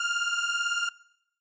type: beating tone pair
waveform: 30% pulse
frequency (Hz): 1394 / 1412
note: F6 / F6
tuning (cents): -4 / +19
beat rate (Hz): 18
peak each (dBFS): -26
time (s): 0-0.89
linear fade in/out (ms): 5
effects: noise-tail reverb RT60 0.8 s tail -22 dB re dry + MP3 32 kbps